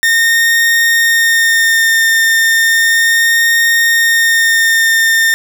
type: tone with vibrato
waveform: 40% pulse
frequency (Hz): 1828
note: A#6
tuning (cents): -34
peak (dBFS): -7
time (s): 0.03-5.34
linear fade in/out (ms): 0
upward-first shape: sine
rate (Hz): 0.34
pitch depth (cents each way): 14
effects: none